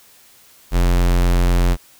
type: tone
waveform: square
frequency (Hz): 44.02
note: F1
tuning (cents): +14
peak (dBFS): -13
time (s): 0.71-1.77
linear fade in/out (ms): 50
effects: white hiss -49 dBFS RMS until 1.99 s